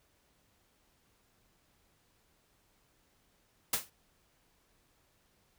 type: noise with exponential decay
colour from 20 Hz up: white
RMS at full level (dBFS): -26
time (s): 3.73-3.9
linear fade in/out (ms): 5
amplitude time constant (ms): 35
effects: pink hiss -71 dBFS RMS until 5.58 s